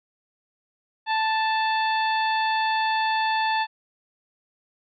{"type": "harmonic tone", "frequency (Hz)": 880, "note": "A5", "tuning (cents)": 0, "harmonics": [1, 2, 3, 4, 5], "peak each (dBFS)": [-22, -28, -32, -34, -36], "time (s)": [1.06, 3.67], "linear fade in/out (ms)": 50, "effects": []}